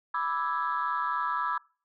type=chord; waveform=sine; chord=E dominant seventh; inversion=second; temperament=equal; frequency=987.8 / 1174.7 / 1318.5 / 1661.2 Hz; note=B5 / D6 / E6 / G#6; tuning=0 / 0 / 0 / 0 cents; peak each=-31 / -32 / -31 / -35 dBFS; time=0.14-1.58 s; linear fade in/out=5 ms; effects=noise-tail reverb RT60 0.4 s tail -25 dB re dry + tanh soft clip ceiling -19 dBFS